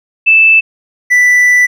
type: tone pair in turn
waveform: sine / triangle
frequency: 2637 / 1977.7 Hz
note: E7 / B6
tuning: 0 / +2 cents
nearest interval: perfect fourth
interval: 498 cents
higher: first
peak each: -3 dBFS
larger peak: neither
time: 0.26-0.61 / 1.1-1.67 s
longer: second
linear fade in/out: 20 ms
effects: none